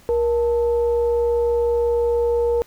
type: tone with frequency modulation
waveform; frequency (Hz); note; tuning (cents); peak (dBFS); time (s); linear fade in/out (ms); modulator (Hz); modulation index
sine; 473; A#4; +25; -16; 0.09-2.62; 0; 411; 0.36
effects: pink hiss -51 dBFS RMS until 2.66 s